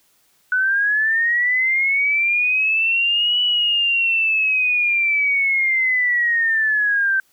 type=linear two-way sweep; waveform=sine; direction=up then down; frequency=1484 to 2960 to 1548 Hz; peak=-15 dBFS; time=0.52-7.2 s; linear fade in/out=2 ms; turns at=3.41 s; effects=white hiss -60 dBFS RMS until 7.32 s